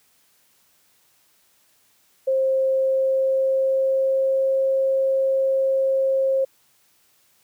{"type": "tone with pitch glide", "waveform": "sine", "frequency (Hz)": [530, 534.9], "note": ["C5", "C5"], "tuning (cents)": [22, 38], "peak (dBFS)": -17, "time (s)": [2.27, 6.45], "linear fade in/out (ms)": 10, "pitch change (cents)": 16, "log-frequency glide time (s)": [2.66, 4.6], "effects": ["white hiss -61 dBFS RMS until 7.43 s", "high-pass 60 Hz 12 dB/octave"]}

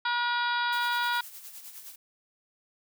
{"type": "harmonic tone", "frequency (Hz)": 480, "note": "B4", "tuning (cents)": -49, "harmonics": [2, 3, 4, 5, 6, 7, 8, 9, 10], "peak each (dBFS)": [-29, -29, -40, -41, -46, -38, -37, -48, -42], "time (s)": [0.05, 1.21], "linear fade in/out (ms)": 5}
{"type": "noise with tremolo", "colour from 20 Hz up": "blue", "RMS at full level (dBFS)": -43, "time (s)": [0.72, 1.96], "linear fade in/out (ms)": 10, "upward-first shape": "sine", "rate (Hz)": 9.7, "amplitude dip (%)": 55}
{"effects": []}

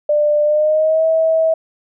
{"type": "tone with pitch glide", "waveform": "sine", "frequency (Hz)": [595, 645.1], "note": ["D5", "E5"], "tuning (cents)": [22, -38], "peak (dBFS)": -11, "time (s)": [0.09, 1.54], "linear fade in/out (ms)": 5, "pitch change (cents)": 140, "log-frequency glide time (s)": [0.44, 1.05], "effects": []}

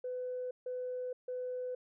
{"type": "tone bursts", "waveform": "sine", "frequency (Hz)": 502, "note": "B4", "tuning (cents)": 28, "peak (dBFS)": -35, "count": 3, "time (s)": [0.04, 1.75], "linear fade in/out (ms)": 5, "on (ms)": 470, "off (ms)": 150, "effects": ["tanh soft clip ceiling -31 dBFS"]}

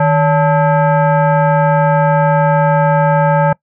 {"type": "tone with frequency modulation", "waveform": "sine", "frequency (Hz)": 155.56, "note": "D#3", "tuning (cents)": 0, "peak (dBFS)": -8, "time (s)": [0, 3.53], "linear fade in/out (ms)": 5, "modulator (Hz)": 725, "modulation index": 1.3, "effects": ["noise-tail reverb RT60 0.1 s tail -23 dB re dry"]}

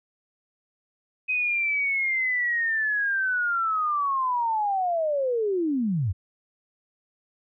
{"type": "linear sweep", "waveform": "sine", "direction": "down", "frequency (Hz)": [2528, 80.4], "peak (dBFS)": -22, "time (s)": [1.28, 6.13], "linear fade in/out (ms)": 20, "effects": []}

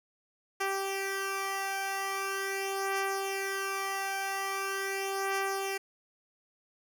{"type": "beating tone pair", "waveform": "10% pulse", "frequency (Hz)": [390, 390.42], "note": ["G4", "G4"], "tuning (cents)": [-9, -7], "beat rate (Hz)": 0.42, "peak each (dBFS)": [-24, -29], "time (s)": [0.6, 5.78], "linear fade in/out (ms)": 10, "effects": []}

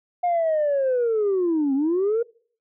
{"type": "linear two-way sweep", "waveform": "sine", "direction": "down then up", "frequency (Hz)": [717, 263.7, 476.6], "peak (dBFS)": -17, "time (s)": [0.23, 2.23], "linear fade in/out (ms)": 10, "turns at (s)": 1.74, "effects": ["noise-tail reverb RT60 0.5 s tail -24 dB re dry", "tanh soft clip ceiling -16 dBFS"]}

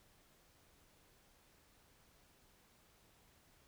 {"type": "silence", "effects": ["pink hiss -69 dBFS RMS until 3.67 s"]}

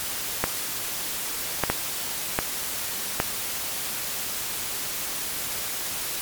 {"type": "clicks", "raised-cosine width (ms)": 0.5, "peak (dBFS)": -5, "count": 5, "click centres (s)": [0.44, 1.637, 1.7, 2.389, 3.201], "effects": ["white hiss -30 dBFS RMS until 6.21 s", "MP3 96 kbps"]}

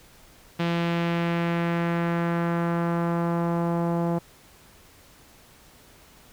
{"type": "tone with low-pass filter sweep", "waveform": "sawtooth", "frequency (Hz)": 170, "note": "F3", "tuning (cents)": -46, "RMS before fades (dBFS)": -25, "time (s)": [0.59, 4.19], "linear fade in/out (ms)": 10, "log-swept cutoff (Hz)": [3300, 810], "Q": 1.4, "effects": ["pink hiss -53 dBFS RMS until 6.32 s"]}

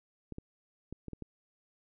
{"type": "clicks", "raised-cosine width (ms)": 3, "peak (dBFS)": -28, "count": 6, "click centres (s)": [0.323, 0.384, 0.926, 1.083, 1.133, 1.223], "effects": []}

